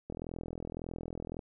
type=click train; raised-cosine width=2 ms; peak=-26 dBFS; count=55; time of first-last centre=0.1-1.392 s; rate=41.8 Hz; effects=none